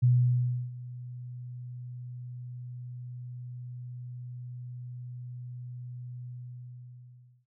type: tone with ADSR envelope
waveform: sine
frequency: 123.47 Hz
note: B2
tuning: in tune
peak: -18 dBFS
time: 0.02-7.46 s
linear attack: 17 ms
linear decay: 670 ms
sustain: -20 dB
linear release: 1200 ms
effects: none